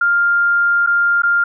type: tone with dropouts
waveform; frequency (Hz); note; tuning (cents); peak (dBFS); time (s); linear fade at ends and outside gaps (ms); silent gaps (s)
sine; 1400; F6; +4; -11; 0.01-1.44; 5; 0.864-0.871 / 1.221-1.233
effects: none